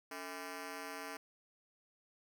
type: ring-modulated tone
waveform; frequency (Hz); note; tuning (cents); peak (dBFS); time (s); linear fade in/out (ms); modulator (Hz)
10% pulse; 364.5; F#4; -26; -32; 0.11-1.17; 5; 82.2
effects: none